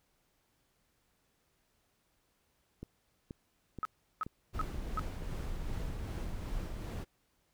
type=click train; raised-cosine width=3 ms; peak=-30 dBFS; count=9; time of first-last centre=2.83-6.658 s; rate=2.09 Hz
type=tone bursts; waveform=sine; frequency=1279 Hz; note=D#6; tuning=47 cents sharp; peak=-31 dBFS; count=4; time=3.83-4.994 s; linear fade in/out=0 ms; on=21 ms; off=360 ms
type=noise with tremolo; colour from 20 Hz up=brown; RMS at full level=-37 dBFS; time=4.53-7.05 s; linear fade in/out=20 ms; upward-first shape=sine; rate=2.6 Hz; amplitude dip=30%
effects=pink hiss -75 dBFS RMS until 7.53 s